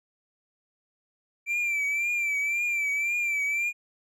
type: tone with vibrato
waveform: triangle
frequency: 2344 Hz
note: D7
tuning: 4 cents flat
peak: -23 dBFS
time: 1.46-3.73 s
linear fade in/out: 50 ms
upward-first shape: triangle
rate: 1.9 Hz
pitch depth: 68 cents each way
effects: none